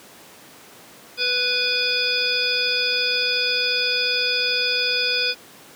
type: harmonic tone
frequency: 494.3 Hz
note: B4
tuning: 1 cent sharp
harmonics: 1 / 3 / 5 / 7 / 9 / 10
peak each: -30 / -28 / -24 / -27 / -30 / -23 dBFS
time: 1.17-5.35 s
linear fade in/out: 50 ms
effects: pink hiss -45 dBFS RMS until 5.75 s + high-pass 200 Hz 12 dB/octave